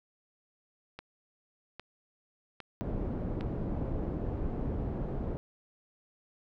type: click train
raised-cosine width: 0.3 ms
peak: -26 dBFS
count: 4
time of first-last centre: 0.99-3.409 s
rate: 1.24 Hz
type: low-pass noise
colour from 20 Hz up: pink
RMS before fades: -34 dBFS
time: 2.81-5.37 s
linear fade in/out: 0 ms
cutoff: 450 Hz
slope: 12 dB/octave
effects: none